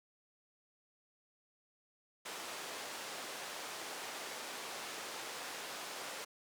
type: band-pass noise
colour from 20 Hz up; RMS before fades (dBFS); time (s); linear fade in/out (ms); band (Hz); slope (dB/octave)
pink; -45; 2.25-6.25; 10; 470 to 9300; 12
effects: none